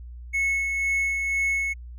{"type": "tone with tremolo", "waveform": "triangle", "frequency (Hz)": 2195, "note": "C#7", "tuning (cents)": -18, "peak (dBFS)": -19, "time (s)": [0.33, 1.74], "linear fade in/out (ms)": 20, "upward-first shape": "sine", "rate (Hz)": 2, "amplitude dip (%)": 35, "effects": ["added 60 Hz sine -37 dBFS peak until 1.98 s"]}